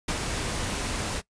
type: noise with ADSR envelope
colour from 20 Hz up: pink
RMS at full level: -27 dBFS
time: 0.08-1.22 s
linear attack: 6 ms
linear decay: 52 ms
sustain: -3 dB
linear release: 42 ms
effects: noise-tail reverb RT60 0.1 s tail -20 dB re dry + resampled to 22050 Hz